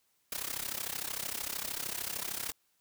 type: noise with amplitude modulation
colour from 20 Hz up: white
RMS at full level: -34 dBFS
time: 0.32-2.52 s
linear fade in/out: 2 ms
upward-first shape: sine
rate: 33.2 Hz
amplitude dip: 85%
effects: white hiss -74 dBFS RMS until 2.8 s